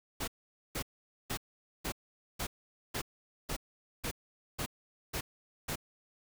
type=noise bursts; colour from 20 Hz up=pink; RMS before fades=-36 dBFS; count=11; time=0.2-5.758 s; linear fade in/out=10 ms; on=78 ms; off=470 ms; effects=none

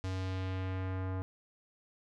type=tone with low-pass filter sweep; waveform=square; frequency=93.8 Hz; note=F#2; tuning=24 cents sharp; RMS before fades=-36 dBFS; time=0.04-1.22 s; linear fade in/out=0 ms; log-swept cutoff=6200 to 1200 Hz; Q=1.1; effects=none

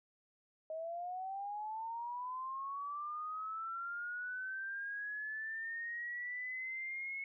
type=linear sweep; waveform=sine; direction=up; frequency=627 to 2192 Hz; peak=-39 dBFS; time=0.7-7.24 s; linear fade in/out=2 ms; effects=none

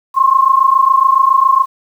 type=tone pair together; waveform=sine; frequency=1054.8 / 1082 Hz; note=C6 / C#6; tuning=+14 / -42 cents; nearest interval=unison; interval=44 cents; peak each=-10 dBFS; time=0.14-1.66 s; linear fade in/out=50 ms; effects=7-bit

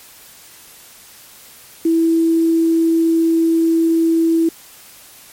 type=tone with quantisation; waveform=sine; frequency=328.8 Hz; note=E4; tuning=4 cents flat; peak=-11 dBFS; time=1.85-4.49 s; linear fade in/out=5 ms; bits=6; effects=white hiss -42 dBFS RMS until 5.32 s + MP3 64 kbps

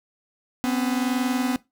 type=tone pair together; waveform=45% pulse; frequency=249.3 / 270.2 Hz; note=B3 / C#4; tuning=+16 / -44 cents; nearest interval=minor second; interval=140 cents; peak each=-23 / -27 dBFS; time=0.64-1.56 s; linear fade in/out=0 ms; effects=noise-tail reverb RT60 0.2 s tail -19 dB re dry

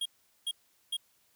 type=tone bursts; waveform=square; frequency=3261 Hz; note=G#7; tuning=32 cents flat; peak=-31 dBFS; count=3; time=0.01-0.968 s; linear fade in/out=5 ms; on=46 ms; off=410 ms; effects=white hiss -69 dBFS RMS until 1.35 s

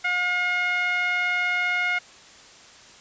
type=tone with low-pass filter; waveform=5% pulse; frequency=717 Hz; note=F5; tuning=45 cents sharp; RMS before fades=-24 dBFS; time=0.04-1.99 s; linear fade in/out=10 ms; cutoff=1900 Hz; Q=9.9; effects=white hiss -48 dBFS RMS until 3 s + resampled to 16000 Hz

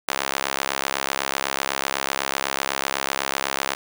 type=tone with high-pass filter; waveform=sawtooth; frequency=68 Hz; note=C#2; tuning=33 cents flat; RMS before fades=-26 dBFS; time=0.08-3.75 s; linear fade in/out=5 ms; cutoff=820 Hz; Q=0.67; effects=none

